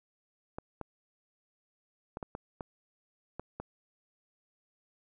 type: clicks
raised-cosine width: 1 ms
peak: -24 dBFS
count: 8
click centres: 0.585 / 0.813 / 2.171 / 2.228 / 2.351 / 2.608 / 3.396 / 3.6 s
effects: none